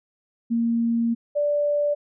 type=tone pair in turn; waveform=sine; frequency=232.1 / 584.9 Hz; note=A#3 / D5; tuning=-7 / -7 cents; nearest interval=octave + major third; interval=1600 cents; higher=second; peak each=-19 dBFS; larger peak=neither; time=0.5-1.15 / 1.35-1.95 s; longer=first; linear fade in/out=20 ms; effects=none